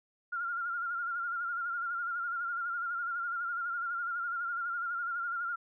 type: tone with vibrato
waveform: sine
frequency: 1396.9 Hz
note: F6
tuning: in tune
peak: -32 dBFS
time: 0.32-5.56 s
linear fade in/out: 10 ms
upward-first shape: sine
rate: 12 Hz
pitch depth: 56 cents each way
effects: none